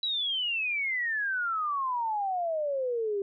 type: exponential sweep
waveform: sine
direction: down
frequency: 3951 to 389.8 Hz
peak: -27 dBFS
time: 0.03-3.22 s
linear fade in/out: 2 ms
effects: none